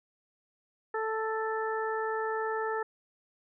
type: harmonic tone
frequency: 440.5 Hz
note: A4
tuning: 2 cents sharp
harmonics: 1 / 2 / 3 / 4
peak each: -32 / -35 / -37 / -38 dBFS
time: 0.94-2.83 s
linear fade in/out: 5 ms
effects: none